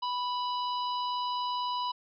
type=harmonic tone; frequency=987.8 Hz; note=B5; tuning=in tune; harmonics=1 / 3 / 4 / 5; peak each=-30 / -40 / -42 / -44 dBFS; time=0.02-1.92 s; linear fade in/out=10 ms; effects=none